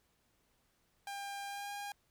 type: tone with pitch glide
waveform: sawtooth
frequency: 800 to 811.6 Hz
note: G5 to G#5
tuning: +35 to -40 cents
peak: -37 dBFS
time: 1.07-1.92 s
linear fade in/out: 2 ms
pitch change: +25 cents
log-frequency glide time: 1.47-1.71 s
effects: pink hiss -75 dBFS RMS until 2.1 s

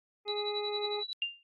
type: harmonic tone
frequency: 415.3 Hz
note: G#4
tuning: in tune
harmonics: 1 / 2 / 3 / 5 / 6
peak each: -34 / -41 / -47 / -49 / -51 dBFS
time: 0.25-1.04 s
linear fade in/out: 50 ms
type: tone with tremolo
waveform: sine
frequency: 3935 Hz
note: B7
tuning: 7 cents flat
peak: -31 dBFS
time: 0.28-1.13 s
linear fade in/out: 0 ms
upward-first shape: triangle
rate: 11 Hz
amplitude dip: 100%
type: tone with exponential decay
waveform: sine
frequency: 2794 Hz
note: F7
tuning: in tune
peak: -26 dBFS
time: 1.22-1.43 s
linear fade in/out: 1 ms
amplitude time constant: 44 ms
effects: AAC 32 kbps

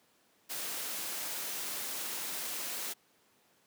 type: noise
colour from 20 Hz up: white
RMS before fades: -38 dBFS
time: 0.49-2.94 s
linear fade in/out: 20 ms
effects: pink hiss -68 dBFS RMS until 3.66 s + high-pass 200 Hz 12 dB/octave

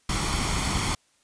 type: noise with comb filter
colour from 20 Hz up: pink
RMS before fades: -26 dBFS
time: 0.09-0.95 s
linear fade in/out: 5 ms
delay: 0.91 ms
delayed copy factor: +0.55
effects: white hiss -65 dBFS RMS until 1.23 s + resampled to 22050 Hz

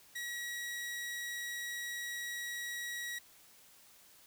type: tone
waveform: sawtooth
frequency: 1915 Hz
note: A#6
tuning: 46 cents sharp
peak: -35 dBFS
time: 0.15-3.19 s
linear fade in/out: 10 ms
effects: white hiss -61 dBFS RMS until 4.26 s

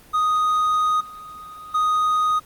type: tone with level steps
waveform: triangle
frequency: 1244.5 Hz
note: D#6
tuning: in tune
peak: -15 / -34 / -15 dBFS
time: 0.13-2.4 s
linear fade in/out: 20 ms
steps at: 1 / 1.74 s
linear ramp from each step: 10 ms
effects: pink hiss -49 dBFS RMS until 2.45 s + Opus 32 kbps

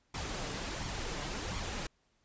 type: noise with flanger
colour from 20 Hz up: pink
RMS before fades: -38 dBFS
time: 0.14-1.87 s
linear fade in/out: 5 ms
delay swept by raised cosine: 0.89 to 6.79 ms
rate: 1.4 Hz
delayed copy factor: +0.5
effects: pink hiss -74 dBFS RMS until 2.24 s + resampled to 16000 Hz

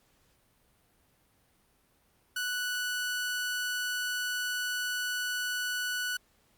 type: tone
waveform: sawtooth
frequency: 1480 Hz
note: F#6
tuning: in tune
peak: -27 dBFS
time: 2.36-6.17 s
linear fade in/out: 5 ms
effects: pink hiss -68 dBFS RMS until 6.57 s + Opus 48 kbps

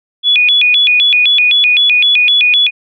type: tone with vibrato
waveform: sine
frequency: 2900 Hz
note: F#7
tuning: 35 cents flat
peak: -6 dBFS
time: 0.23-2.71 s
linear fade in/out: 50 ms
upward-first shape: square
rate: 3.9 Hz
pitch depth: 280 cents each way
effects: none

